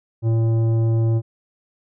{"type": "tone with tanh clipping", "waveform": "sine", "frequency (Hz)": 113.5, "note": "A#2", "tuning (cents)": -46, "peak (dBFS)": -17, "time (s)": [0.22, 1.22], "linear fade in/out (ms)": 50, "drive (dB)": 11, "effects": []}